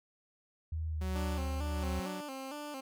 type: tone with pitch glide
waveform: sine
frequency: 79.8 to 74.46 Hz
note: D#2 to D2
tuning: +44 to +24 cents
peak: -33 dBFS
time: 0.72-2 s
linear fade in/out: 5 ms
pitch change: -120 cents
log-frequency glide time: 0.88-1.12 s
type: tone with tremolo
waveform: sawtooth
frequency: 186.8 Hz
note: F#3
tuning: 17 cents sharp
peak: -33 dBFS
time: 1.01-2.21 s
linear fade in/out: 5 ms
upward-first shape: sine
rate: 1.3 Hz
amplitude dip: 75%
type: tone with vibrato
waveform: 15% pulse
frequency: 280.4 Hz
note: C#4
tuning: 20 cents sharp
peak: -34 dBFS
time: 1.15-2.81 s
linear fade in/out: 10 ms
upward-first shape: square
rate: 2.2 Hz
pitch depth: 90 cents each way
effects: none